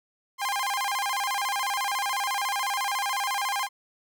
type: tone with vibrato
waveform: sawtooth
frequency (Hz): 916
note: A#5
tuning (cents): -31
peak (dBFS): -22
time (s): 0.38-3.69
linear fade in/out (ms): 50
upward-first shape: square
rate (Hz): 14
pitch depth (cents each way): 230
effects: none